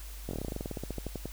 slowing click train, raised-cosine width 2 ms, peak -22 dBFS, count 20, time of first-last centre 0.29-1.256 s, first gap 21 ms, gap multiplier 1.09, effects added 50 Hz sine -41 dBFS peak until 1.32 s + white hiss -50 dBFS RMS until 1.32 s

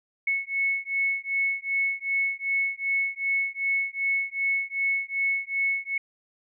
sine beating tone pair, 2200 / 2202.6 Hz, C#7 / C#7, -14 / -12 cents, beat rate 2.6 Hz, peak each -27 / -27 dBFS, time 0.27-5.98 s, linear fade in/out 5 ms, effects none

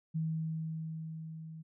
sine tone with level ramp, 160 Hz, D#3, 49 cents sharp, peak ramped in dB -30 to -44 dBFS, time 0.14-1.63 s, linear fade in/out 20 ms, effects none

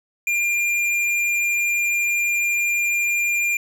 triangle tone with tanh clipping, 2398 Hz, D7, 36 cents sharp, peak -20 dBFS, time 0.27-3.57 s, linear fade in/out 2 ms, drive 17 dB, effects none

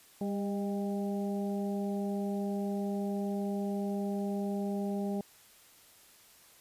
harmonic tone with a mistuned harmonic, 200 Hz, G3, 35 cents sharp, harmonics 1 / 2 / 3 / 4, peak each -32 / -38 / -42 / -44 dBFS, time 0.21-5.21 s, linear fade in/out 2 ms, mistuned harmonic 3, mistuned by +38 cents, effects white hiss -59 dBFS RMS until 6.6 s + resampled to 32000 Hz

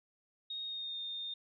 sine tone with pitch glide, 3729 to 3650 Hz, A#7 to A#7, 0 to -37 cents, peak -38 dBFS, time 0.5-1.34 s, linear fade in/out 5 ms, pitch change -37 cents, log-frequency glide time 0.65-0.99 s, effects none

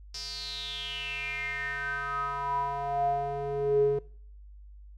square tone with band-pass filter sweep, 140.7 Hz, C#3, 26 cents sharp, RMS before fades -31 dBFS, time 0.14-3.99 s, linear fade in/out 5 ms, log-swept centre 5200 to 370 Hz, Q 8.3, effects noise-tail reverb RT60 0.5 s tail -21 dB re dry + added 50 Hz sine -46 dBFS peak until 4.97 s

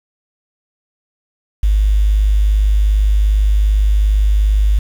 sine tone with quantisation, 51.3 Hz, G#1, 21 cents flat, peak -9 dBFS, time 1.63-4.79 s, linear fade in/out 5 ms, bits 6, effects none

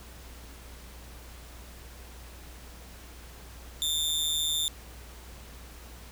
sawtooth tone with amplitude modulation, 3580 Hz, A7, 29 cents sharp, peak -20 dBFS, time 3.82-4.68 s, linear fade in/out 0 ms, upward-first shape sine, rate 154 Hz, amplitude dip 75%, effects added 60 Hz sine -46 dBFS peak until 6.11 s + pink hiss -50 dBFS RMS until 6.11 s

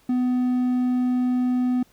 triangle tone, 250 Hz, B3, 21 cents sharp, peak -17 dBFS, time 0.09-1.83 s, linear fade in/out 5 ms, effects pink hiss -59 dBFS RMS until 1.92 s

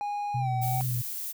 triangle tone with pitch glide, 822 to 762.5 Hz, G#5 to G5, -18 to -48 cents, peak -27 dBFS, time 0.01-0.81 s, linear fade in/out 0 ms, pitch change -130 cents, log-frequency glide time 0.38-0.49 s
sine tone with vibrato, 123.47 Hz, B2, in tune, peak -27 dBFS, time 0.34-1.02 s, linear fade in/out 10 ms, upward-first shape triangle, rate 2.6 Hz, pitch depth 68 cents each way
violet noise, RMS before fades -35 dBFS, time 0.61-1.33 s, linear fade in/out 20 ms
effects none

